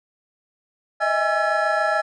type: tone cluster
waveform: triangle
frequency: 620 / 647 / 821 / 1343 / 1703 Hz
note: D#5 / E5 / G#5 / E6 / G#6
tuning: -6 / -32 / -20 / +32 / +43 cents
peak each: -23 dBFS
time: 1-2.02 s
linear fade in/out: 20 ms
effects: resampled to 22050 Hz